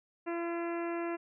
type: harmonic tone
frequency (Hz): 340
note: F4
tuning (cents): -46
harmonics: 1 / 2 / 3 / 4 / 5 / 6 / 7 / 8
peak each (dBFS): -34 / -40 / -44 / -46 / -48 / -50 / -51 / -52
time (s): 0.26-1.17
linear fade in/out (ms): 20
effects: none